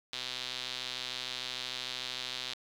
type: tone with band-pass filter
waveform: sawtooth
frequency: 126.7 Hz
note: B2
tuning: 45 cents sharp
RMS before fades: -39 dBFS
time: 0.13-2.54 s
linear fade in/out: 0 ms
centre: 3800 Hz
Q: 3.1
effects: 10-bit